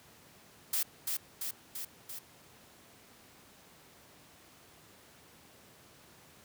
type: noise with echo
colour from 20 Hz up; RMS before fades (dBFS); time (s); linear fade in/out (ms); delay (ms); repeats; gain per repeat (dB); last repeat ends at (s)
blue; -31; 0.73-0.83; 5; 340; 4; -3; 2.19
effects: pink hiss -58 dBFS RMS until 6.44 s + high-pass 100 Hz 12 dB/octave